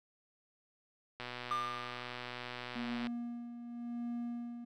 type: click train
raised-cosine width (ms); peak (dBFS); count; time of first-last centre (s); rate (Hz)
0.3; -26; 231; 1.2-3.07; 123
type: tone with exponential decay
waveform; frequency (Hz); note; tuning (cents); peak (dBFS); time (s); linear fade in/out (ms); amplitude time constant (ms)
triangle; 1198; D6; +34; -29; 1.51-2.43; 2; 200
type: tone with tremolo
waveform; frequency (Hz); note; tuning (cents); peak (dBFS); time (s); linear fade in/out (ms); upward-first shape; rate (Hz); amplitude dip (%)
triangle; 237.9; A#3; +35; -34; 2.75-4.65; 10; sine; 0.9; 60
effects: none